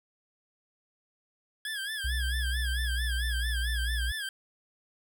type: tone with vibrato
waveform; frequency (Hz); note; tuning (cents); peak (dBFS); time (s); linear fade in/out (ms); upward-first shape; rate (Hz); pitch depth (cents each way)
25% pulse; 1661.2; G#6; 0; -29; 1.65-4.29; 2; sine; 4.5; 110
type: tone with pitch glide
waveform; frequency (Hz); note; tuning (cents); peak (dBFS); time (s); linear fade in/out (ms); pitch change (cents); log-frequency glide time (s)
sine; 63 to 59.64; B1 to A#1; +35 to +40; -28; 2.04-4.12; 10; -95; 2.49-3.36
effects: none